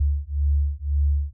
sine beating tone pair, 71 / 72.9 Hz, C#2 / D2, +42 / -12 cents, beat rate 1.9 Hz, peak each -22 dBFS, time 0-1.33 s, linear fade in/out 10 ms, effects none

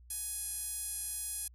5% pulse tone with band-pass filter, 838 Hz, G#5, 15 cents sharp, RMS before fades -39 dBFS, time 0.1-1.48 s, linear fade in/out 5 ms, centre 11000 Hz, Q 3.6, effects added 60 Hz sine -54 dBFS peak until 1.54 s

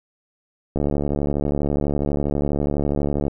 click train, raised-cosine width 2 ms, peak -9 dBFS, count 183, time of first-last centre 0.76-3.281 s, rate 72.2 Hz, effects none

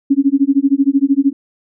sine tone with tremolo, 276.6 Hz, C#4, 4 cents flat, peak -6 dBFS, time 0.1-1.33 s, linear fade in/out 10 ms, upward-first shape sine, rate 13 Hz, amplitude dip 100%, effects none

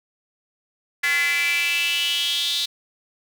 square tone with high-pass filter sweep, 155.56 Hz, D#3, in tune, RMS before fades -22 dBFS, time 1.03-2.66 s, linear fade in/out 10 ms, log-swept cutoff 1900 to 3800 Hz, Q 6.8, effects none

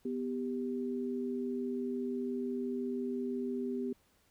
sine tone pair together, 248.3 / 394.2 Hz, B3 / G4, +9 / +10 cents, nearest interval minor sixth, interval 801 cents, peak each -35 / -37 dBFS, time 0.05-3.93 s, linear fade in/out 5 ms, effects pink hiss -70 dBFS RMS until 4.3 s

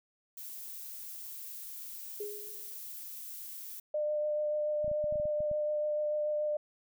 violet noise, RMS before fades -44 dBFS, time 0.37-3.8 s, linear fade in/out 5 ms
sine tone with exponential decay, 415.3 Hz, G#4, in tune, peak -34 dBFS, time 2.2-2.8 s, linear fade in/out 5 ms, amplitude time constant 130 ms
sine tone with vibrato, 601 Hz, D5, 40 cents sharp, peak -29 dBFS, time 3.94-6.57 s, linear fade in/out 5 ms, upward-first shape sine, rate 6.9 Hz, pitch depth 11 cents each way
clicks, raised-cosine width 5 ms, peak -33 dBFS, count 10, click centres 4.845 / 4.879 / 4.915 / 5.042 / 5.125 / 5.157 / 5.199 / 5.255 / 5.405 / 5.514 s
effects none

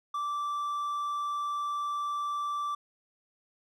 triangle tone, 1168 Hz, D6, 10 cents flat, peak -28 dBFS, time 0.14-2.75 s, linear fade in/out 5 ms, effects none

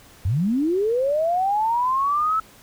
sine linear sweep, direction up, 79.8 to 1318.5 Hz, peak -18 dBFS, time 0.25-2.4 s, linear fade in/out 5 ms, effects pink hiss -49 dBFS RMS until 2.62 s

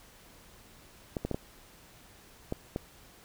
clicks, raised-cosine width 2 ms, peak -18 dBFS, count 6, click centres 1.168 / 1.25 / 1.313 / 1.345 / 2.524 / 2.761 s, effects pink hiss -56 dBFS RMS until 3.24 s

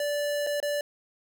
square tone with dropouts, 583 Hz, D5, 13 cents flat, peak -27 dBFS, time 0-0.81 s, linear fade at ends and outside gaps 2 ms, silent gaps 0.466-0.47 / 0.602-0.627 s, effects none

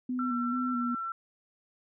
sine tone with vibrato, 246.8 Hz, B3, 1 cent flat, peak -29 dBFS, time 0.09-0.95 s, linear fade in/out 5 ms, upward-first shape square, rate 2.3 Hz, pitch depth 33 cents each way
sine tone, 1346 Hz, E6, 36 cents sharp, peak -32 dBFS, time 0.19-1.12 s, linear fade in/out 2 ms
effects none

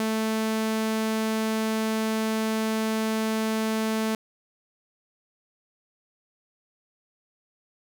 sawtooth tone, 220 Hz, A3, in tune, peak -20 dBFS, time 0-4.15 s, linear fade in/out 2 ms, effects none

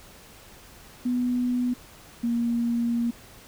sine tone pair in turn, 246.9 / 235.4 Hz, B3 / A#3, 0 / +17 cents, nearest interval minor second, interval 83 cents, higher first, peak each -22 dBFS, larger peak neither, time 1.05-1.74 / 2.23-3.11 s, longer second, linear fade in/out 10 ms, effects pink hiss -49 dBFS RMS until 3.47 s

